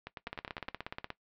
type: two click trains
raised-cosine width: 0.3 ms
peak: -21 / -24 dBFS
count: 15 / 7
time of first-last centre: 0.27-1.103 / 0.07-0.683 s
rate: 16.8 / 9.79 Hz
effects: noise-tail reverb RT60 0.1 s tail -17 dB re dry + low-pass 4000 Hz 12 dB/octave